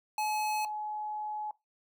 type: tone pair in turn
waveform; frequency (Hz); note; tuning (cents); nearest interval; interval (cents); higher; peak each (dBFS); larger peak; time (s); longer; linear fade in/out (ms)
square / sine; 853 / 848.2; G#5 / G#5; +46 / +36; unison; 10; first; -30 / -34; first; 0.18-0.65 / 0.65-1.51; second; 2
effects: noise-tail reverb RT60 0.2 s tail -20 dB re dry